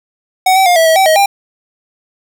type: tone with pitch steps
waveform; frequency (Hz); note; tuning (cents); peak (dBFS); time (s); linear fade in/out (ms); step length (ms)
square; 749 / 767 / 709 / 653 / 644 / 768 / 632 / 797; F#5 / G5 / F5 / E5 / E5 / G5 / D#5 / G5; +21 / -38 / +26 / -17 / -41 / -36 / +27 / +28; -7; 0.46-1.26; 5; 100
effects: none